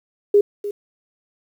sine tone with echo, 409.1 Hz, G#4, 26 cents flat, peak -9 dBFS, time 0.34-0.41 s, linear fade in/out 5 ms, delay 300 ms, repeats 1, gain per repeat -14 dB, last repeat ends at 0.71 s, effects 8-bit

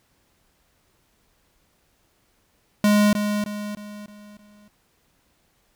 square tone with echo, 207.7 Hz, G#3, in tune, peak -15 dBFS, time 2.84-3.13 s, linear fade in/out 2 ms, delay 310 ms, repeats 5, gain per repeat -7 dB, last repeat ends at 4.68 s, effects pink hiss -65 dBFS RMS until 5.75 s

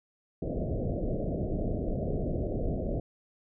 pink low-pass noise, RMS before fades -31 dBFS, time 0.42-3 s, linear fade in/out 5 ms, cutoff 680 Hz, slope 96 dB/octave, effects none

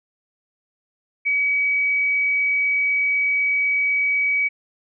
sine tone, 2272 Hz, C#7, 42 cents sharp, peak -17 dBFS, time 1.25-4.49 s, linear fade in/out 20 ms, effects none

